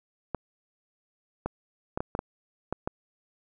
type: clicks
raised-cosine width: 1 ms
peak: -15 dBFS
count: 8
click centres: 0.347 / 1.46 / 1.975 / 2.005 / 2.151 / 2.191 / 2.726 / 2.875 s
effects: none